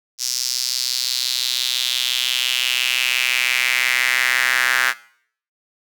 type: tone with high-pass filter sweep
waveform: square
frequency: 62.9 Hz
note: B1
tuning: 32 cents sharp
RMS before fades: -20 dBFS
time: 0.18-4.94 s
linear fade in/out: 50 ms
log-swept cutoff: 5500 to 1600 Hz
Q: 3.6
effects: noise-tail reverb RT60 0.6 s tail -20 dB re dry